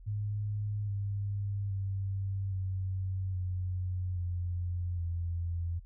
sine tone with pitch steps, 103.83 / 100.53 / 97.33 / 94.23 / 91.23 / 88.32 / 85.51 Hz, G#2 / G2 / G2 / F#2 / F#2 / F2 / F2, 0 / +44 / -12 / +32 / -24 / +20 / -36 cents, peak -31 dBFS, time 0.06-5.8 s, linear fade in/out 20 ms, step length 820 ms, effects added 42 Hz sine -48 dBFS peak until 5.85 s

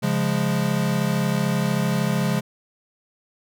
square chord, Db major, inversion none, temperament equal, 138.59 / 174.61 / 207.7 Hz, Db3 / F3 / Ab3, 0 / 0 / 0 cents, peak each -25 dBFS, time 0.02-2.41 s, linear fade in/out 20 ms, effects none

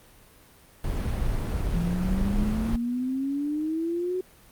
brown noise, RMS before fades -27 dBFS, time 0.84-2.76 s, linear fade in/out 2 ms
sine exponential sweep, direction up, 166.7 to 372.8 Hz, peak -25 dBFS, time 1.74-4.21 s, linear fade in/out 5 ms
effects pink hiss -54 dBFS RMS until 4.51 s + Opus 32 kbps

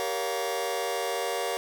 sawtooth chord, G half-diminished seventh, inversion none, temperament just, 392 / 470.4 / 564.5 / 705.6 Hz, G4 / Bb4 / Db5 / F5, 0 / +16 / +31 / +18 cents, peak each -31 / -28 / -30 / -29 dBFS, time 0-1.57 s, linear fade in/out 0 ms, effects none

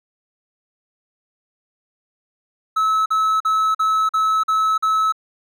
triangle tone bursts, 1297 Hz, E6, 28 cents flat, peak -13 dBFS, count 7, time 2.76-5.124 s, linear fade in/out 10 ms, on 300 ms, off 44 ms, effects none

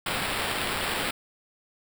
violet noise with sample-and-hold, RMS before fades -29 dBFS, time 0.06-1.11 s, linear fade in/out 5 ms, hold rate 6300 Hz, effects none

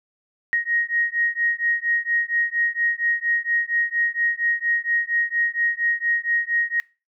sine beating tone pair, 1875 / 1879.3 Hz, A#6 / A#6, +10 / +14 cents, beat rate 4.3 Hz, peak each -23 dBFS, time 0.53-6.8 s, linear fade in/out 0 ms, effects noise-tail reverb RT60 0.3 s tail -23 dB re dry

